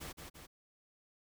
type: noise with echo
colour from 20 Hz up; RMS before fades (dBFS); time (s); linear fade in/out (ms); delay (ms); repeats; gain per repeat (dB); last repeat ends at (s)
pink; -45; 0-0.13; 20; 170; 2; -4; 0.47
effects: none